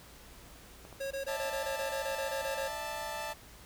clicks, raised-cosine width 1 ms, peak -35 dBFS, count 3, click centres 0.851 / 0.927 / 1.815 s
square tone bursts, 546 Hz, C#5, 26 cents flat, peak -35 dBFS, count 13, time 1-2.682 s, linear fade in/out 10 ms, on 110 ms, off 21 ms
sawtooth chord, D suspended second, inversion none, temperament equal with one note detuned, 597.9 / 659.3 / 880 Hz, D5 / E5 / A5, +31 / 0 / 0 cents, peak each -39 / -39 / -35 dBFS, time 1.27-3.34 s, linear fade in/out 20 ms
effects added 56 Hz sine -58 dBFS peak until 3.65 s + pink hiss -54 dBFS RMS until 3.65 s

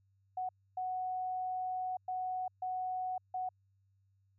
sine tone bursts at uneven times, 740 Hz, F#5, in tune, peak -34 dBFS, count 5, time 0.37-0.49 / 0.77-1.97 / 2.08-2.48 / 2.62-3.18 / 3.34-3.49 s, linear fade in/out 5 ms, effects added 97 Hz sine -69 dBFS peak until 4.38 s

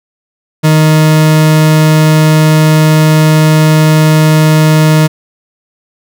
40% pulse tone, 155.56 Hz, D#3, in tune, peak -3 dBFS, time 0.63-5.08 s, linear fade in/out 20 ms, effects none

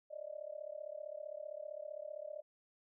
sine tone with amplitude modulation, 603 Hz, D5, 46 cents sharp, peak -39 dBFS, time 0.1-2.42 s, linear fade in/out 20 ms, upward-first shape sine, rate 35.4 Hz, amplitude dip 95%, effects none

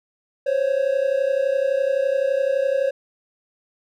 triangle tone pair together, 522.2 / 554 Hz, C5 / C#5, -3 / -1 cents, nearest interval minor second, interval 102 cents, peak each -20 / -18 dBFS, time 0.46-2.91 s, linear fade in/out 10 ms, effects none

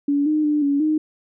sine tone with pitch steps, 285.3 / 305.9 / 298 / 282.8 / 308.7 Hz, C#4 / D#4 / D4 / C#4 / D#4, +50 / -29 / +25 / +35 / -14 cents, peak -16 dBFS, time 0.08-0.98 s, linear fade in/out 5 ms, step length 180 ms, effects none

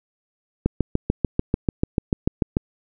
click train, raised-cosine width 3 ms, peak -5 dBFS, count 14, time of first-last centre 0.66-2.569 s, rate 6.81 Hz, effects none

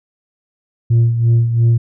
sine tone with tremolo, 116.54 Hz, A#2, in tune, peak -5 dBFS, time 0.9-1.78 s, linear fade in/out 10 ms, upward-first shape sine, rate 2.9 Hz, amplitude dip 65%, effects tanh soft clip ceiling -7 dBFS

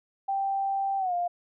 sine tone with pitch glide, 784 to 702.5 Hz, G5 to F5, 0 to +10 cents, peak -25 dBFS, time 0.28-1.28 s, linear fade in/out 10 ms, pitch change -190 cents, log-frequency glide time 0.98-1.14 s, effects none

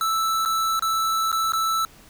square tone with dropouts, 1318.5 Hz, E6, in tune, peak -21 dBFS, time 0.01-1.85 s, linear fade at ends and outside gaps 1 ms, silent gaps 0.451-0.458 / 0.794-0.823 / 1.317-1.327 / 1.521-1.534 s, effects pink hiss -50 dBFS RMS until 2.09 s

